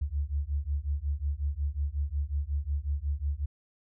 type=beating tone pair; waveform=sine; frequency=69.3 / 74.8 Hz; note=C#2 / D2; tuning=0 / +32 cents; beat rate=5.5 Hz; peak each=-31 dBFS; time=0.01-3.46 s; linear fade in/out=10 ms; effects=none